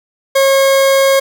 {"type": "tone", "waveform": "40% pulse", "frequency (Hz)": 543, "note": "C#5", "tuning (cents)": -36, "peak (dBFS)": -7, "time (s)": [0.35, 1.2], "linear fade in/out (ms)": 10, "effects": []}